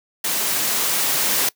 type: noise with level ramp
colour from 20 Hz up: white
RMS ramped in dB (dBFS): -22 to -19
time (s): 0.24-1.49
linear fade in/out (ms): 5
effects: noise-tail reverb RT60 0.1 s tail -21 dB re dry + high-pass 150 Hz 12 dB/octave